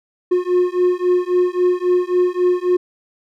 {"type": "beating tone pair", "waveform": "triangle", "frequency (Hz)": [358, 361.7], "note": ["F4", "F#4"], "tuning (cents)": [43, -39], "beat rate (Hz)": 3.7, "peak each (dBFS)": -15, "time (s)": [0.31, 2.77], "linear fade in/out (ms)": 10, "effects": []}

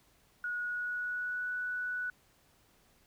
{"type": "tone with pitch glide", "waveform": "sine", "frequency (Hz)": [1454, 1480.3], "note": ["F#6", "F#6"], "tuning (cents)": [-31, 0], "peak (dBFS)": -33, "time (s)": [0.44, 2.1], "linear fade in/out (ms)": 2, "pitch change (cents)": 31, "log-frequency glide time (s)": [0.62, 1.51], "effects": ["pink hiss -67 dBFS RMS until 3.06 s"]}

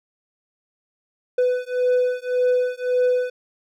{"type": "beating tone pair", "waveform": "triangle", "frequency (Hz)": [498.1, 499.9], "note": ["B4", "B4"], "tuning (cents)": [15, 21], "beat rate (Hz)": 1.8, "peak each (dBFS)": [-19, -19], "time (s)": [1.38, 3.3], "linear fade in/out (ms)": 5, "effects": []}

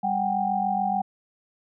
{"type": "tone cluster", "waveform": "sine", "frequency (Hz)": [198.4, 750, 797], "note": ["G3", "F#5", "G5"], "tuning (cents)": [21, 23, 28], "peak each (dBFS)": [-30, -25, -26], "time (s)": [0.03, 1.02], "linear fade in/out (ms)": 10, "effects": []}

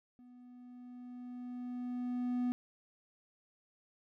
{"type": "tone with level ramp", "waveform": "triangle", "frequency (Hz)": 246.9, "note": "B3", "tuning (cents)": 0, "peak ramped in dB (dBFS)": [-53, -28], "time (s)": [0.19, 2.52], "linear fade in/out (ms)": 0, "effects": []}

